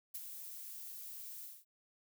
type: noise with ADSR envelope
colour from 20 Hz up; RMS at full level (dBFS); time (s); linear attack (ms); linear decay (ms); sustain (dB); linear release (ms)
violet; -42; 0.14-1.65; 10; 42; -6; 220
effects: none